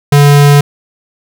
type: tone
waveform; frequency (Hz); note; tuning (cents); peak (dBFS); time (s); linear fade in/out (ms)
square; 143.9; D3; -35; -3; 0.12-0.61; 5
effects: none